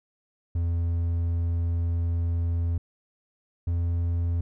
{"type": "tone pair in turn", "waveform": "triangle", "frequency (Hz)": [84.8, 85.44], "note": ["E2", "F2"], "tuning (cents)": [50, -37], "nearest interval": "unison", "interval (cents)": 13, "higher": "second", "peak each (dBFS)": -21, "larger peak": "neither", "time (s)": [[0.55, 2.78], [3.67, 4.41]], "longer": "first", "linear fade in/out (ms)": 5, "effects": []}